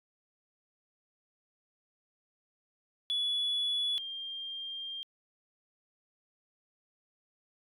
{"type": "tone pair in turn", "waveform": "sine", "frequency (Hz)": [3411, 3195], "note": ["G#7", "G7"], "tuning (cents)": [46, 32], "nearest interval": "minor second", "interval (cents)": 114, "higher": "first", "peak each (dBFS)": [-27, -37], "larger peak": "first", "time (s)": [[3.1, 3.98], [3.98, 5.03]], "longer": "second", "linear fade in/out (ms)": 0, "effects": ["tanh soft clip ceiling -26 dBFS"]}